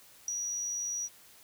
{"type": "tone with ADSR envelope", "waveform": "sine", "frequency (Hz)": 5800, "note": "F#8", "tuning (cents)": -35, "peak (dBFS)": -26, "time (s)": [0.28, 1.09], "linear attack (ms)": 3, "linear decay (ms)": 6, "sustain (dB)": -6, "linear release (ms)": 42, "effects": ["white hiss -57 dBFS RMS until 1.43 s"]}